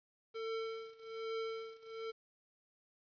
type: tone with tremolo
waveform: square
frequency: 448.8 Hz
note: A4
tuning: 34 cents sharp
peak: -37 dBFS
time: 0.34-2.12 s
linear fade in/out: 20 ms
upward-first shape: triangle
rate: 1.2 Hz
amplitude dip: 95%
effects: resampled to 11025 Hz + 11-bit